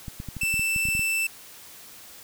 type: clicks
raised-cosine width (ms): 5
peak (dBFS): -22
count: 12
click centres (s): 0.082 / 0.201 / 0.287 / 0.367 / 0.434 / 0.541 / 0.595 / 0.762 / 0.854 / 0.887 / 0.951 / 0.994
type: tone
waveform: 45% pulse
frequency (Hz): 2657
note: E7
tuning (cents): +13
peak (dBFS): -23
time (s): 0.41-1.27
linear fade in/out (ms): 5
effects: white hiss -46 dBFS RMS until 2.23 s